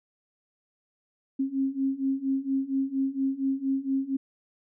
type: beating tone pair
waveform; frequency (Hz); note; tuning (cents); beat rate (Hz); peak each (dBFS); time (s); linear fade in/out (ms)
sine; 267.1 / 271.4; C4 / C#4; +36 / -36; 4.3; -29 / -27; 1.39-4.17; 10
effects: none